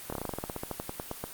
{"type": "slowing click train", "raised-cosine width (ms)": 1, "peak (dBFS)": -19, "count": 19, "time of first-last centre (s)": [0.1, 1.24], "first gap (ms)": 25, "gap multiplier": 1.1, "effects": ["white hiss -44 dBFS RMS until 1.33 s", "Opus 32 kbps"]}